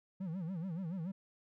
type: tone with vibrato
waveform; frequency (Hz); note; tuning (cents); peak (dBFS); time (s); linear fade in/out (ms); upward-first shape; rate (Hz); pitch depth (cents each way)
triangle; 175.8; F3; +12; -35; 0.2-1.12; 10; sine; 7; 190
effects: none